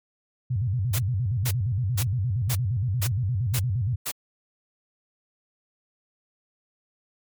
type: tone with vibrato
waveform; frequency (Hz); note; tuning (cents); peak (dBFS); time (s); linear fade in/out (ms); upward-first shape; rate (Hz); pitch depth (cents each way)
sine; 109.5; A2; -8; -22; 0.5-3.96; 10; square; 8.6; 240
type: noise bursts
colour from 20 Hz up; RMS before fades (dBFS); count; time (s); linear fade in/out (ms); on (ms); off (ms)
white; -29; 7; 0.93-4.117; 10; 61; 460
effects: MP3 96 kbps